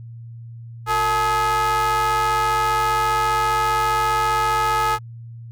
square ring-modulated tone, 204.5 Hz, G#3, 26 cents flat, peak -15 dBFS, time 0.86-4.99 s, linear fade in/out 50 ms, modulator 1070 Hz, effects added 116 Hz sine -34 dBFS peak until 5.51 s

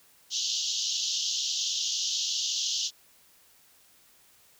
white band-pass noise, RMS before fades -30 dBFS, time 0.3-2.91 s, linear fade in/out 50 ms, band 2900 to 6700 Hz, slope 96 dB/octave, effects white hiss -60 dBFS RMS until 4.59 s

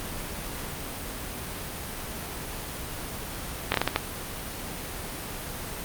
slowing click train, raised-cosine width 0.3 ms, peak -5 dBFS, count 6, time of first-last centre 3.72-3.961 s, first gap 22 ms, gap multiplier 1.4, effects pink hiss -35 dBFS RMS until 5.84 s + Opus 32 kbps

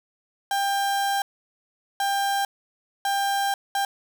35% pulse tone bursts at uneven times, 795 Hz, G5, 24 cents sharp, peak -20 dBFS, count 4, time 0.51-1.22 / 2-2.45 / 3.05-3.54 / 3.75-3.85 s, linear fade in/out 2 ms, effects none

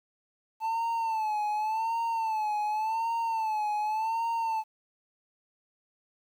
triangle tone with vibrato, 880 Hz, A5, in tune, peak -25 dBFS, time 0.6-4.64 s, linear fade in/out 50 ms, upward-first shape sine, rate 0.88 Hz, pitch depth 82 cents each way, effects 10-bit

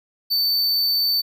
square tone, 4542 Hz, C#8, 41 cents sharp, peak -18 dBFS, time 0.3-1.22 s, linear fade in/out 20 ms, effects none

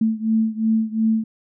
sine beating tone pair, 220.5 / 223.3 Hz, A3 / A3, +4 / +26 cents, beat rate 2.8 Hz, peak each -19 / -21 dBFS, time 0.01-1.24 s, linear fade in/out 5 ms, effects none

